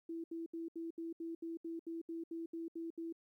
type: tone bursts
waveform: sine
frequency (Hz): 331.1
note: E4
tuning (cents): +8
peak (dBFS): -40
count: 14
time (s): 0.09-3.126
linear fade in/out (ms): 5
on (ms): 150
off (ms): 72
effects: 13-bit